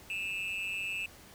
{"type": "tone with amplitude modulation", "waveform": "triangle", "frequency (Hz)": 2637, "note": "E7", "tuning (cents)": 0, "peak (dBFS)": -28, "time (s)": [0.1, 1.06], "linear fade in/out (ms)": 2, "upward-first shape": "sine", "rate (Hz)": 192, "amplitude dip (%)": 85, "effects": ["pink hiss -54 dBFS RMS until 1.34 s"]}